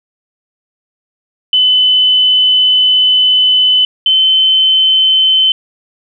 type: tone pair in turn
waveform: sine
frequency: 3019 / 3066 Hz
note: F#7 / G7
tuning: +34 / -39 cents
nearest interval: unison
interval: 27 cents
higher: second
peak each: -6 dBFS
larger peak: neither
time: 1.53-3.85 / 4.06-5.52 s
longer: first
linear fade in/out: 2 ms
effects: none